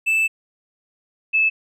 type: tone pair in turn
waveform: triangle / sine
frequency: 2637 / 2614 Hz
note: E7 / E7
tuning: 0 / -15 cents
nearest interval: unison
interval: 15 cents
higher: first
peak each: -14 dBFS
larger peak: neither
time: 0.06-0.28 / 1.33-1.5 s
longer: first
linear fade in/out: 20 ms
effects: none